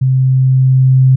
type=tone with level ramp; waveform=sine; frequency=130.81 Hz; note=C3; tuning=in tune; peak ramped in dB=-8 to -4 dBFS; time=0.01-1.16 s; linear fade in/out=10 ms; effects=none